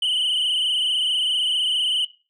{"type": "tone with frequency modulation", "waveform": "sine", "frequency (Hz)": 2999, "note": "F#7", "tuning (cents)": 23, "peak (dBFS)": -16, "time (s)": [0.02, 2.05], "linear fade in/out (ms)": 5, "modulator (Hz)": 24.6, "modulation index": 4.5, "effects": ["noise-tail reverb RT60 0.3 s tail -18 dB re dry", "tanh soft clip ceiling -18 dBFS"]}